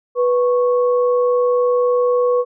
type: tone pair together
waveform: sine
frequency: 491.8 / 1104.1 Hz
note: B4 / C#6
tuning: -7 / -7 cents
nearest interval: octave + major second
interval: 1400 cents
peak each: -13 / -23 dBFS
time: 0.15-2.45 s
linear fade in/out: 50 ms
effects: none